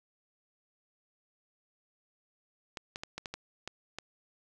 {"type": "clicks", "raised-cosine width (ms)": 0.2, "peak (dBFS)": -21, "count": 8, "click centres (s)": [2.772, 2.959, 3.035, 3.18, 3.258, 3.34, 3.676, 3.986], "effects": []}